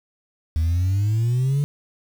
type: exponential sweep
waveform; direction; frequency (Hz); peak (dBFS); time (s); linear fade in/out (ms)
sine; up; 77.78 to 146.83; -15; 0.56-1.64; 0
effects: tanh soft clip ceiling -16 dBFS + 7-bit